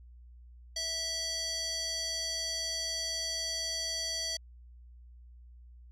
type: tone with band-pass filter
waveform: square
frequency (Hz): 654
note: E5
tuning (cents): -14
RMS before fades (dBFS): -35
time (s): 0.76-4.37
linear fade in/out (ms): 5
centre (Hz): 5100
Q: 4.6
effects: added 60 Hz sine -50 dBFS peak until 5.91 s